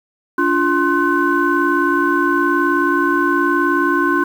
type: tone cluster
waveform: sine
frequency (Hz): 289.7 / 348.7 / 1053 / 1508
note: D4 / F4 / C6 / F#6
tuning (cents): -24 / -3 / +11 / +32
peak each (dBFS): -18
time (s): 0.38-4.24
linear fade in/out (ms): 5
effects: tanh soft clip ceiling -3 dBFS + 7-bit